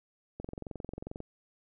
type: click train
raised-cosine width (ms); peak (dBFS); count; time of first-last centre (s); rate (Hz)
2; -26; 19; 0.4-1.204; 22.4
effects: none